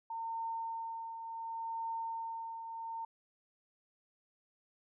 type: tone with tremolo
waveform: sine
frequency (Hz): 910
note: A#5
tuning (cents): -42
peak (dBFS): -35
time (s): 0.1-3.05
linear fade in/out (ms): 5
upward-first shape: triangle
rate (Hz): 0.69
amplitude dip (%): 55
effects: none